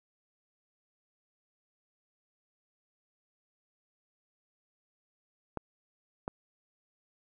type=clicks; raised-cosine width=1 ms; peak=-20 dBFS; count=2; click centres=5.573 / 6.279 s; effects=none